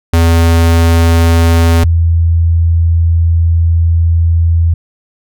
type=tone pair in turn; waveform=square / sine; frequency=83.4 / 83.4 Hz; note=E2 / E2; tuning=+21 / +21 cents; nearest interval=unison; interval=0 cents; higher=neither; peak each=-6 dBFS; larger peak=neither; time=0.13-1.84 / 1.84-4.74 s; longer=second; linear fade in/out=5 ms; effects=none